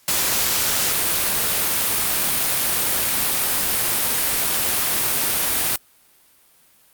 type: noise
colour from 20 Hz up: white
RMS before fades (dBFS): -20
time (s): 0.08-5.76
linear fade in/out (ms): 2
effects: white hiss -55 dBFS RMS until 6.93 s + Opus 48 kbps